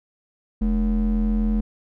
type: ring-modulated tone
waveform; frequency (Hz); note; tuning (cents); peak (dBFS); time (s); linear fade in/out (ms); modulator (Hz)
triangle; 129.5; C3; -17; -13; 0.61-1.61; 10; 85.6
effects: none